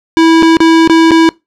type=tone with dropouts; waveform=square; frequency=326.9 Hz; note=E4; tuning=14 cents flat; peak=-4 dBFS; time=0.17-1.29 s; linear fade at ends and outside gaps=0 ms; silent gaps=0.424-0.429 / 0.569-0.604 / 0.875-0.897 / 1.109-1.116 s; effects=noise-tail reverb RT60 0.2 s tail -23 dB re dry + low-pass 5000 Hz 12 dB/octave